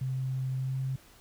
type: tone with pitch glide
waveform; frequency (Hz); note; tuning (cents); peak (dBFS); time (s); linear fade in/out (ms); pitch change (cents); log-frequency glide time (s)
sine; 130.81 to 132.41; C3 to C3; 0 to +21; -29; 0.01-0.96; 5; +21; 0.56-0.78
effects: pink hiss -57 dBFS RMS until 1.2 s